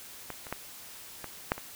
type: clicks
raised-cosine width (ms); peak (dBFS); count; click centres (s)
0.5; -21 / -27 / -17 / -22 / -10 / -24; 6; 0.303 / 0.468 / 0.526 / 1.243 / 1.519 / 1.58
effects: white hiss -47 dBFS RMS until 1.75 s